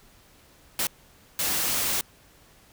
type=noise bursts at uneven times; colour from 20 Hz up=white; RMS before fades=-26 dBFS; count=2; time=0.79-0.87 / 1.39-2.01 s; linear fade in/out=2 ms; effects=pink hiss -56 dBFS RMS until 2.72 s